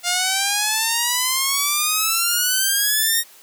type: exponential sweep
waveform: 5% pulse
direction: up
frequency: 698.5 to 1872 Hz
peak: -6 dBFS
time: 0.03-3.24 s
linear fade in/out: 50 ms
effects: white hiss -47 dBFS RMS until 3.42 s + high-pass 300 Hz 12 dB/octave